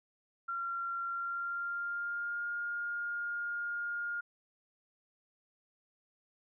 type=tone with pitch glide; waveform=sine; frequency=1375 to 1416.1 Hz; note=F6 to F6; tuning=-27 to +24 cents; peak=-34 dBFS; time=0.48-4.21 s; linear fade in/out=10 ms; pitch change=+51 cents; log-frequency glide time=1.05-2.46 s; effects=none